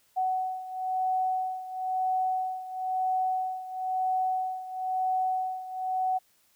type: beating tone pair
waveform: sine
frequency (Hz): 747 / 748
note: F#5 / F#5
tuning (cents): +16 / +19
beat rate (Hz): 1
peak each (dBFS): -28 / -32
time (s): 0.16-6.19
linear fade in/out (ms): 20
effects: white hiss -66 dBFS RMS until 6.55 s